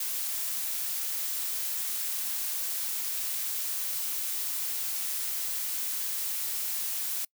blue noise, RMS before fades -32 dBFS, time 0-7.25 s, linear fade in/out 5 ms, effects noise-tail reverb RT60 0.1 s tail -26 dB re dry

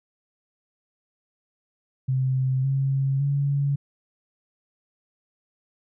sine tone with pitch steps, 130.81 / 135.81 / 141.01 Hz, C3 / C#3 / C#3, 0 / -35 / +30 cents, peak -20 dBFS, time 2.08-3.76 s, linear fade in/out 10 ms, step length 560 ms, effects none

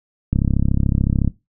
click train, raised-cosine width 5 ms, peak -5 dBFS, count 33, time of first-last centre 0.33-1.277 s, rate 33.8 Hz, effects noise-tail reverb RT60 0.2 s tail -17 dB re dry

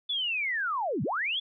sine linear two-way sweep, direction down then up, 3500 to 110 to 3500 Hz, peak -27 dBFS, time 0.09-1.4 s, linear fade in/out 10 ms, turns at 1.03 s, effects none

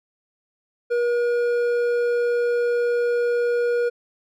triangle tone with hard clipping, 479.1 Hz, A#4, 47 cents sharp, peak -20 dBFS, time 0.9-3.9 s, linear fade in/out 20 ms, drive 10 dB, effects none

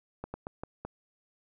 slowing click train, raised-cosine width 1 ms, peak -23 dBFS, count 5, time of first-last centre 0.24-0.85 s, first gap 100 ms, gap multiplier 1.29, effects none

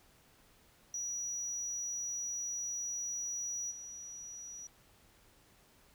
sine tone with level steps, 5830 Hz, F#8, 26 cents flat, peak -34 / -44 dBFS, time 0.94-4.67 s, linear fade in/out 2 ms, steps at 3.7 s, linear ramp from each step 20 ms, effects tanh soft clip ceiling -34 dBFS + pink hiss -65 dBFS RMS until 5.94 s

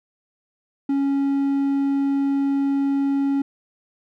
triangle tone, 277.2 Hz, C#4, in tune, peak -16 dBFS, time 0.89-3.42 s, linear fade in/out 5 ms, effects none

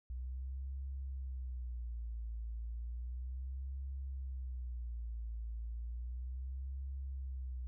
sine tone with vibrato, 61.5 Hz, B1, 7 cents flat, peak -39 dBFS, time 0.1-7.67 s, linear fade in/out 0 ms, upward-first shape sine, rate 0.33 Hz, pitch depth 150 cents each way, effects none

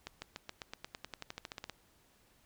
accelerating click train, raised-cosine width 0.2 ms, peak -24 dBFS, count 18, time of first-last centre 0.07-1.697 s, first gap 150 ms, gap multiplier 0.94, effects pink hiss -68 dBFS RMS until 2.45 s

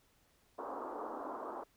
white band-pass noise, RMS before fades -43 dBFS, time 0.58-1.64 s, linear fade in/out 10 ms, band 250 to 1200 Hz, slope 48 dB/octave, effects pink hiss -71 dBFS RMS until 1.76 s

